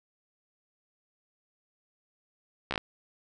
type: slowing click train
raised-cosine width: 0.3 ms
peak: -14 dBFS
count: 5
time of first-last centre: 2.71-2.778 s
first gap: 14 ms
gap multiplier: 1.13
effects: none